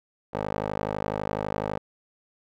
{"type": "tone with band-pass filter", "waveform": "15% pulse", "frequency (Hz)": 52, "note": "G#1", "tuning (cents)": 3, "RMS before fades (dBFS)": -30, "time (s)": [0.33, 1.79], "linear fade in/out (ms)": 20, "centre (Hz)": 650, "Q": 1.2, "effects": []}